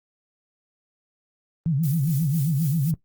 sine tone with vibrato, 150 Hz, D3, 37 cents sharp, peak -19 dBFS, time 1.66-2.94 s, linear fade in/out 0 ms, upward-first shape sine, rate 7.5 Hz, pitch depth 220 cents each way
violet noise with tremolo, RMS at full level -34 dBFS, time 1.83-2.91 s, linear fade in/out 5 ms, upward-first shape triangle, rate 3.9 Hz, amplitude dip 65%
effects noise-tail reverb RT60 0.1 s tail -18 dB re dry + Opus 24 kbps

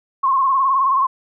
sine tone with vibrato, 1072 Hz, C6, 42 cents sharp, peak -13 dBFS, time 0.23-1.07 s, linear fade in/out 10 ms, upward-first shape sine, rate 19 Hz, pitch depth 67 cents each way, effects none

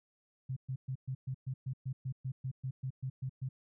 sine tone bursts, 130.81 Hz, C3, in tune, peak -34 dBFS, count 16, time 0.49-3.49 s, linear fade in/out 10 ms, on 75 ms, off 120 ms, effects none

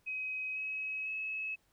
sine tone with pitch steps, 2531 / 2556 / 2581 Hz, D#7 / D#7 / E7, +29 / +46 / -37 cents, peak -35 dBFS, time 0.06-1.56 s, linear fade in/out 20 ms, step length 500 ms, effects pink hiss -73 dBFS RMS until 1.72 s

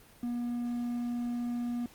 triangle tone, 240.3 Hz, B3, 47 cents flat, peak -29 dBFS, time 0.23-1.86 s, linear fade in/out 2 ms, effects pink hiss -57 dBFS RMS until 1.94 s + Opus 32 kbps

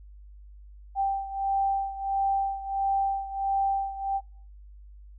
sine beating tone pair, 784 / 785.5 Hz, G5 / G5, 0 / +3 cents, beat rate 1.5 Hz, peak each -26 / -30 dBFS, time 0.95-4.21 s, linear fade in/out 50 ms, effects noise-tail reverb RT60 0.5 s tail -23 dB re dry + added 50 Hz sine -45 dBFS peak until 5.18 s

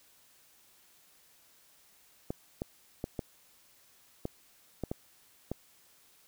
clicks, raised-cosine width 2 ms, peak -20 dBFS, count 8, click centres 2.305 / 2.619 / 3.041 / 3.192 / 4.254 / 4.837 / 4.915 / 5.516 s, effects white hiss -63 dBFS RMS until 6.27 s

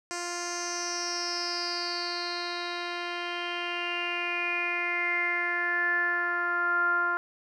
10% pulse tone with low-pass filter sweep, 349.2 Hz, F4, in tune, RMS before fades -30 dBFS, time 0.11-7.17 s, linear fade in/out 0 ms, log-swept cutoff 7100 to 1300 Hz, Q 8.5, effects none

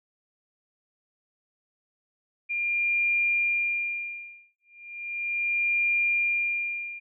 sine tone with tremolo, 2400 Hz, D7, 37 cents sharp, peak -21 dBFS, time 2.49-7 s, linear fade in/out 20 ms, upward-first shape sine, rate 0.36 Hz, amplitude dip 100%, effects none

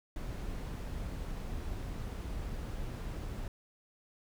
brown noise, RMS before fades -39 dBFS, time 0.16-3.48 s, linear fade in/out 2 ms, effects none

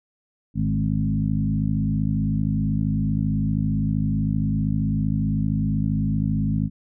harmonic tone with a mistuned harmonic, 52.8 Hz, G#1, 29 cents sharp, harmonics 1 / 2 / 3 / 4 / 5, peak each -29 / -26 / -24 / -25 / -29 dBFS, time 0.54-6.7 s, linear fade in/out 50 ms, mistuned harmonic 3, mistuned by -29 cents, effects none

